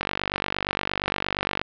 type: click train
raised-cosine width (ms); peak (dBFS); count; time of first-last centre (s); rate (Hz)
0.3; -7; 79; 0.01-1.615; 48.6
effects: low-pass 4000 Hz 12 dB/octave